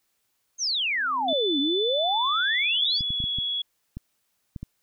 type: exponential two-way sweep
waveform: sine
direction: down then up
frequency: 6600 to 266.7 to 5050 Hz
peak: -23 dBFS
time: 0.58-3.02 s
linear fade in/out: 50 ms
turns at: 1.59 s
type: tone with exponential growth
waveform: sine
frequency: 261.6 Hz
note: C4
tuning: in tune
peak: -28 dBFS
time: 0.87-1.33 s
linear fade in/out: 1 ms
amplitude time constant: 100 ms
type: tone with pitch glide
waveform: sine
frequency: 3500 to 3361 Hz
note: A7 to G#7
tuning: -10 to +20 cents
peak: -25 dBFS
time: 1.28-3.62 s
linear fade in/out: 5 ms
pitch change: -70 cents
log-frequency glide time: 2.11-3.33 s
type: clicks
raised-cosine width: 5 ms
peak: -22 dBFS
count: 8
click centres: 3.008 / 3.105 / 3.203 / 3.24 / 3.386 / 3.97 / 4.562 / 4.63 s
effects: white hiss -73 dBFS RMS until 4.82 s